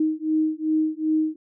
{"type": "beating tone pair", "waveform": "sine", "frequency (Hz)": [311.4, 314], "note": ["D#4", "D#4"], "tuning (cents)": [2, 16], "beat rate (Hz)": 2.6, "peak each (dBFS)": -23, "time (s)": [0, 1.36], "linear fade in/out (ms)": 5, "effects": []}